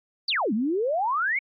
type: exponential two-way sweep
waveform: sine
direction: down then up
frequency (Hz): 4966 to 199.6 to 2266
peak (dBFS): -22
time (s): 0.28-1.39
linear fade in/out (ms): 5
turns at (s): 0.53
effects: AAC 48 kbps